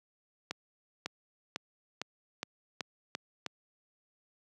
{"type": "accelerating click train", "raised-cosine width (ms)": 0.2, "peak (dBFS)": -17, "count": 8, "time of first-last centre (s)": [0.51, 3.463], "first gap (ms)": 550, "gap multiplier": 0.91, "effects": ["high-pass 150 Hz 12 dB/octave"]}